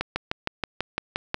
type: slowing click train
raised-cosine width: 0.3 ms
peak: -9 dBFS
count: 9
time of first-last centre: 0.01-1.344 s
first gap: 150 ms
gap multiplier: 1.03
effects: none